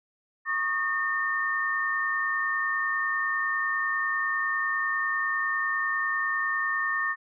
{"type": "tone cluster", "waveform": "sine", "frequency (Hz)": [1111, 1221, 1815], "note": ["C#6", "D#6", "A#6"], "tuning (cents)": [4, -33, -47], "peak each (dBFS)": [-32, -33, -26], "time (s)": [0.45, 7.16], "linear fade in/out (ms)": 50, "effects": []}